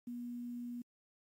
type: tone with quantisation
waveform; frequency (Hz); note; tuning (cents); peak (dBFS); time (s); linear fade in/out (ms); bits
sine; 241.3; B3; -40; -40; 0.07-0.82; 5; 11
effects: MP3 64 kbps